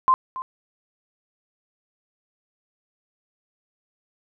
sine tone with echo, 1042 Hz, C6, 7 cents flat, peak -13 dBFS, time 0.08-0.14 s, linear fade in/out 0 ms, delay 280 ms, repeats 1, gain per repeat -15 dB, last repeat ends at 0.42 s, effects none

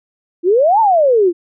sine exponential two-way sweep, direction up then down, 329.6 to 924 to 329.6 Hz, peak -8 dBFS, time 0.43-1.33 s, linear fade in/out 50 ms, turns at 0.8 s, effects none

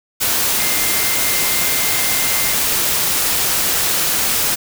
sine tone in noise, 2093 Hz, C7, in tune, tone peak -26 dBFS, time 0.58-2.54 s, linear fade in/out 20 ms, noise white, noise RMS -17 dBFS, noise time 0.2-4.56 s, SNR -12 dB, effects none

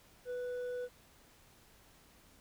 sine tone with hard clipping, 493.9 Hz, B4, in tune, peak -38 dBFS, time 0.25-0.89 s, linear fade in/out 50 ms, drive 4 dB, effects pink hiss -63 dBFS RMS until 2.4 s

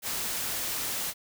white noise, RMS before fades -32 dBFS, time 0.02-1.14 s, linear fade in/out 50 ms, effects none

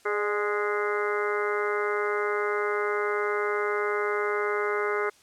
harmonic tone with a mistuned harmonic, 207.7 Hz, G#3, in tune, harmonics 2 / 3 / 4 / 5 / 6 / 7 / 8 / 9 / 10, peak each -27 / -38 / -38 / -37 / -32 / -34 / -40 / -43 / -35 dBFS, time 0.05-5.1 s, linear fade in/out 10 ms, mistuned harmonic 3, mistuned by -50 cents, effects white hiss -58 dBFS RMS until 5.22 s + low-pass 9000 Hz 12 dB/octave

